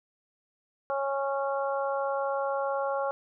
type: harmonic tone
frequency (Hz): 275.5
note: C#4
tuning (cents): -11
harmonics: 2 / 3 / 4 / 5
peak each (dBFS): -29 / -33 / -35 / -37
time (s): 0.9-3.11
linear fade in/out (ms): 0
effects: none